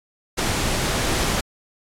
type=noise with ADSR envelope; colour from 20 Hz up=pink; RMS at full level=-19 dBFS; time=0.37-1.41 s; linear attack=23 ms; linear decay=3 ms; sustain=-3 dB; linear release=10 ms; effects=low-pass 10000 Hz 12 dB/octave + AAC 64 kbps